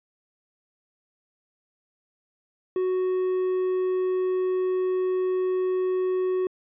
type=tone; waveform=triangle; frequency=370 Hz; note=F#4; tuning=in tune; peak=-20 dBFS; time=2.76-6.47 s; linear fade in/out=2 ms; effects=resampled to 8000 Hz